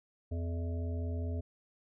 harmonic tone with a mistuned harmonic, 84.8 Hz, E2, 50 cents sharp, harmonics 1 / 3 / 5 / 7 / 8, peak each -33 / -43 / -47 / -50 / -51 dBFS, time 0.31-1.41 s, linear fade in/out 10 ms, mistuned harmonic 8, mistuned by -52 cents, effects none

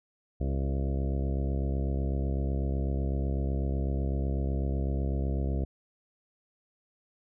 harmonic tone with a mistuned harmonic, 68 Hz, C#2, 33 cents flat, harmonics 1 / 2 / 3 / 4 / 5 / 6 / 7 / 8 / 9 / 10, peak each -28 / -34 / -38 / -40 / -42 / -44 / -45 / -46 / -47 / -48 dBFS, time 0.4-5.65 s, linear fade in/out 10 ms, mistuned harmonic 6, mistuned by -22 cents, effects none

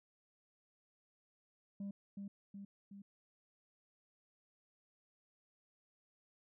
sine tone with echo, 199.3 Hz, G3, 29 cents sharp, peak -38 dBFS, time 1.8-1.91 s, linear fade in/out 5 ms, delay 370 ms, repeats 3, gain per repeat -4 dB, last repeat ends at 3.02 s, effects tanh soft clip ceiling -40 dBFS

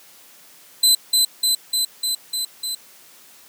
25% pulse tone with echo, 4036 Hz, B7, 37 cents sharp, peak -7 dBFS, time 0.83-0.95 s, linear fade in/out 5 ms, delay 300 ms, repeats 6, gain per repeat -2 dB, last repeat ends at 2.75 s, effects white hiss -48 dBFS RMS until 3.48 s + high-pass 150 Hz 12 dB/octave

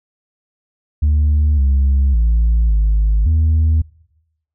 sine tone with pitch steps, 74.7 / 67.9 / 56.3 / 52.4 / 79.2 Hz, D2 / C#2 / A1 / G#1 / D#2, +30 / -35 / +40 / +16 / +31 cents, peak -8 dBFS, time 1.02-3.82 s, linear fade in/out 10 ms, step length 560 ms, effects noise-tail reverb RT60 0.9 s tail -25 dB re dry + tanh soft clip ceiling -9 dBFS

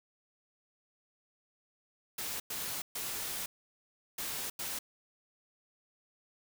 white noise bursts at uneven times, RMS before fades -38 dBFS, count 5, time 2.18-2.4 / 2.5-2.82 / 2.95-3.46 / 4.18-4.5 / 4.59-4.79 s, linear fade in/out 5 ms, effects none

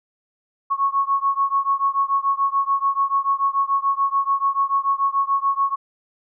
sine beating tone pair, 1100 / 1106.9 Hz, C#6 / C#6, -14 / -3 cents, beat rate 6.9 Hz, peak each -20 / -21 dBFS, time 0.7-5.76 s, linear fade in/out 20 ms, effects none

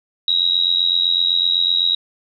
sine tone with amplitude modulation, 3833 Hz, A#7, 47 cents sharp, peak -10 dBFS, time 0.28-1.95 s, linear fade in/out 2 ms, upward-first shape sine, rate 87.9 Hz, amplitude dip 90%, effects none

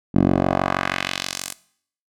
10% pulse tone with band-pass filter sweep, 46.27 Hz, F#1, 1 cent sharp, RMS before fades -21 dBFS, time 0.14-1.54 s, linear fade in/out 20 ms, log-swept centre 240 to 10000 Hz, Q 1.2, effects noise-tail reverb RT60 0.6 s tail -19 dB re dry

